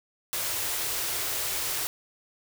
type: band-stop noise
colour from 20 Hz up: white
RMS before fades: -30 dBFS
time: 0.33-1.87 s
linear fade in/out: 0 ms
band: 160 to 290 Hz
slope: 96 dB/octave
effects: none